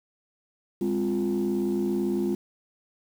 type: chord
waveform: sine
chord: F minor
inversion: first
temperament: equal with one note detuned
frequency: 203.6 / 261.6 / 349.2 Hz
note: Ab3 / C4 / F4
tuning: -34 / 0 / 0 cents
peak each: -26 / -29 / -25 dBFS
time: 0.81-2.35 s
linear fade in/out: 5 ms
effects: tanh soft clip ceiling -19 dBFS + 8-bit